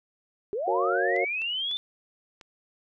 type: linear sweep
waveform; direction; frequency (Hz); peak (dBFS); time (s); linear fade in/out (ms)
sine; up; 380 to 3571; -27; 0.53-1.77; 0
type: chord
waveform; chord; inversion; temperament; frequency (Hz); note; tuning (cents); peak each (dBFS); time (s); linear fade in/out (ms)
sine; Gb major seventh; none; equal; 370 / 466.2 / 554.4 / 698.5; Gb4 / Bb4 / Db5 / F5; 0 / 0 / 0 / 0; -29; 0.67-1.25; 10
type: clicks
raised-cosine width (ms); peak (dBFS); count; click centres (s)
0.2; -29; 4; 1.163 / 1.418 / 1.713 / 2.412
effects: none